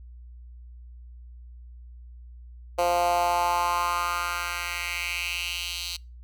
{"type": "tone with high-pass filter sweep", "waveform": "10% pulse", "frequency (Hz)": 174.61, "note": "F3", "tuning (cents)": 0, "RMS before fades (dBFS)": -27, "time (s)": [2.78, 5.97], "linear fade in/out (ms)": 10, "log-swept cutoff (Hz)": [570, 3800], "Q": 3.3, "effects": ["noise-tail reverb RT60 0.3 s tail -26 dB re dry", "added 60 Hz sine -42 dBFS peak until 6.23 s"]}